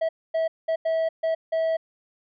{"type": "tone bursts at uneven times", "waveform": "triangle", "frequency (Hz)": 649, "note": "E5", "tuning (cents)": -27, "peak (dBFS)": -19, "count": 6, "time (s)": [[0.01, 0.09], [0.34, 0.48], [0.68, 0.76], [0.85, 1.09], [1.23, 1.35], [1.52, 1.77]], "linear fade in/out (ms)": 10, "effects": ["resampled to 11025 Hz"]}